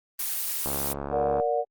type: noise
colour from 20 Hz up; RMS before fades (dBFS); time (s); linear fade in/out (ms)
blue; -29; 0.19-0.93; 5
type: click train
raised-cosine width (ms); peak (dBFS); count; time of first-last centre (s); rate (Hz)
1; -17; 53; 0.66-1.399; 70.4
type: chord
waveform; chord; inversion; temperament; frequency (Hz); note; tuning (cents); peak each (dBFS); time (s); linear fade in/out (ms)
sine; Bb augmented; none; just; 466.2 / 582.7 / 728.4; Bb4 / D5 / F#5; 0 / -14 / -27; -27; 1.1-1.65; 50
effects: Opus 24 kbps